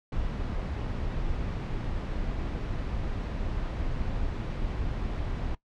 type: noise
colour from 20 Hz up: brown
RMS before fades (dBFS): -31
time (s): 0.12-5.55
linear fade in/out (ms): 5
effects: noise-tail reverb RT60 0.1 s tail -19 dB re dry + low-pass 4000 Hz 12 dB/octave